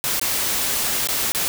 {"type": "noise with dropouts", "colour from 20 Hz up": "white", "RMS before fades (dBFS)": -22, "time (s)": [0.04, 1.48], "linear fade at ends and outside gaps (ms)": 0, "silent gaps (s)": [[0.196, 0.214], [1.072, 1.087], [1.32, 1.348]], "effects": []}